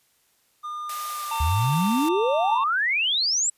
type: tone with pitch glide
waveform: triangle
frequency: 1211 to 1173.8 Hz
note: D#6 to D6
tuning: -47 to -1 cents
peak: -28 dBFS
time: 0.63-2.59 s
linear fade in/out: 20 ms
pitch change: -54 cents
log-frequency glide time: 1.07-1.48 s
type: high-pass noise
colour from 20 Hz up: white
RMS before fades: -36 dBFS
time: 0.89-2.09 s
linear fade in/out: 5 ms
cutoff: 550 Hz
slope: 48 dB/octave
type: harmonic tone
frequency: 900 Hz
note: A5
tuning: 39 cents sharp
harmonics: 1 / 3 / 4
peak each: -26 / -36 / -38 dBFS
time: 1.31-2.64 s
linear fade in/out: 5 ms
type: exponential sweep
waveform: sine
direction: up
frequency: 70.7 to 7970 Hz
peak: -20 dBFS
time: 1.4-3.5 s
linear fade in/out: 5 ms
effects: white hiss -65 dBFS RMS until 3.57 s + resampled to 32000 Hz